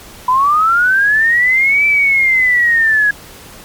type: linear two-way sweep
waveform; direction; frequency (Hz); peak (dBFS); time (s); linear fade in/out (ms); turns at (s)
sine; up then down; 987.8 to 2332 to 1658; -8; 0.28-3.11; 5; 1.86
effects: pink hiss -36 dBFS RMS until 3.64 s + MP3 96 kbps